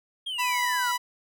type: exponential sweep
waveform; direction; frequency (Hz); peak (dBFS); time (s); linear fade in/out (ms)
triangle; down; 3293 to 1338; -28; 0.26-0.92; 10
type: tone with vibrato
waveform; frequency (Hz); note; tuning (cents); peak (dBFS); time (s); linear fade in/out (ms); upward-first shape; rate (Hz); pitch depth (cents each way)
sawtooth; 987.8; B5; 0; -21; 0.38-0.98; 20; triangle; 3.4; 13
effects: none